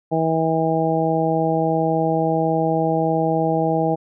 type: harmonic tone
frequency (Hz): 161.5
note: E3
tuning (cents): -35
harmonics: 1 / 2 / 3 / 4 / 5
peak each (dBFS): -23 / -23 / -23 / -23 / -23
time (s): 0.11-3.96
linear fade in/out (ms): 20
effects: none